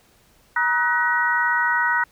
harmonic tone with a mistuned harmonic, 317.7 Hz, D#4, 36 cents sharp, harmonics 3 / 4 / 5 / 6, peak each -23 / -27 / -21 / -23 dBFS, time 0.56-2.04 s, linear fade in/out 5 ms, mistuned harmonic 5, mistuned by -110 cents, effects pink hiss -57 dBFS RMS until 2.11 s

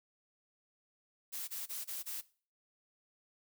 blue noise bursts, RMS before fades -41 dBFS, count 5, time 1.32-2.216 s, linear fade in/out 20 ms, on 160 ms, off 24 ms, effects noise-tail reverb RT60 0.4 s tail -19 dB re dry

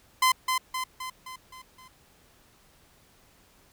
sawtooth tone with echo, 1029 Hz, C6, 29 cents flat, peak -15 dBFS, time 0.22-0.32 s, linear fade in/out 5 ms, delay 260 ms, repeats 6, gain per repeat -5 dB, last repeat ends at 1.88 s, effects pink hiss -60 dBFS RMS until 3.72 s

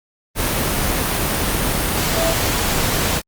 sine tone in noise, 659.3 Hz, E5, in tune, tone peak -19 dBFS, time 2.13-2.36 s, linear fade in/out 50 ms, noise pink, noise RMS -19 dBFS, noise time 0.35-3.22 s, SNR -3 dB, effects Opus 32 kbps

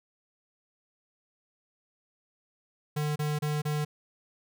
square tone bursts, 149.9 Hz, D3, 36 cents sharp, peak -28 dBFS, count 4, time 2.96-3.85 s, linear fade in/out 10 ms, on 200 ms, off 30 ms, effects none

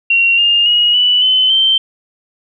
sine tone with pitch steps, 2747 / 2818 / 2890 / 2965 / 3041 / 3119 Hz, F7 / F7 / F#7 / F#7 / F#7 / G7, -29 / +15 / -41 / +3 / +47 / -9 cents, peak -8 dBFS, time 0.1-1.78 s, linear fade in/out 5 ms, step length 280 ms, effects none

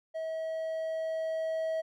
triangle tone with level ramp, 643 Hz, E5, 43 cents flat, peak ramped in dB -31 to -27 dBFS, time 0.14-1.82 s, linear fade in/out 20 ms, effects none

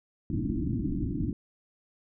white low-pass noise, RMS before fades -30 dBFS, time 0.3-1.33 s, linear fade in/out 2 ms, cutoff 330 Hz, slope 96 dB/octave, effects none

